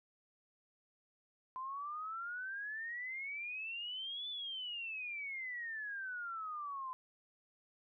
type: exponential two-way sweep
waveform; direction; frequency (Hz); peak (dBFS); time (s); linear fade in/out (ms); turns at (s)
sine; up then down; 1020 to 3520 to 1020; -40; 1.56-6.93; 0; 4.29
effects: none